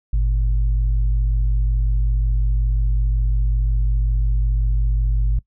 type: tone pair together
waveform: sine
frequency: 51.07 / 116.54 Hz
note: G#1 / A#2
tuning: -28 / 0 cents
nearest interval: octave + major second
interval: 1428 cents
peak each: -15 / -27 dBFS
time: 0.13-5.39 s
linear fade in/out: 5 ms
effects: noise-tail reverb RT60 0.1 s tail -21 dB re dry